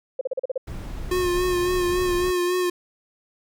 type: tone bursts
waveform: sine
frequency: 523.3 Hz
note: C5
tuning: in tune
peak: -21 dBFS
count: 7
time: 0.19-0.578 s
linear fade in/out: 5 ms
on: 22 ms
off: 39 ms
type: noise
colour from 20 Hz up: brown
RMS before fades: -32 dBFS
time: 0.67-2.31 s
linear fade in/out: 5 ms
type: tone with vibrato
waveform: square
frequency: 358.6 Hz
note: F4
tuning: 46 cents sharp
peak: -21 dBFS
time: 1.11-2.7 s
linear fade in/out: 5 ms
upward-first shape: sine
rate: 3.6 Hz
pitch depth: 32 cents each way
effects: none